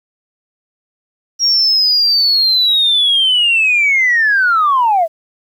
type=linear sweep; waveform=sine; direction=down; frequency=5640 to 622.3 Hz; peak=-8 dBFS; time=1.39-5.08 s; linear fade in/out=50 ms; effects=tanh soft clip ceiling -5 dBFS + 8-bit